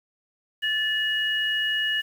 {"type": "tone pair together", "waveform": "sine", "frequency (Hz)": [1745.1, 2894], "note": ["A6", "F#7"], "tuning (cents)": [-15, -39], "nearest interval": "major sixth", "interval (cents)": 876, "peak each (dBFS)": -25, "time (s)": [0.62, 2.02], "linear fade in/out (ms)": 20, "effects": ["8-bit"]}